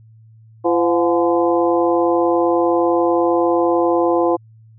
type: harmonic tone with a mistuned harmonic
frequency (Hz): 170.7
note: F3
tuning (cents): -39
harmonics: 2 / 3 / 4 / 5 / 6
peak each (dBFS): -16 / -18 / -21 / -24 / -24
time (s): 0.64-4.37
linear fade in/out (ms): 20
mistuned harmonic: 4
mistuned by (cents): +79
effects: added 111 Hz sine -43 dBFS peak until 4.78 s